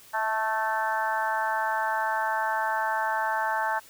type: harmonic tone with a mistuned harmonic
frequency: 220 Hz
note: A3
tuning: in tune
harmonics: 3 / 4 / 5 / 6 / 7 / 8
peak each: -34 / -27 / -34 / -37 / -31 / -35 dBFS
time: 0.13-3.8 s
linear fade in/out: 20 ms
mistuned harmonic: 3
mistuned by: -21 cents
effects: white hiss -52 dBFS RMS until 3.89 s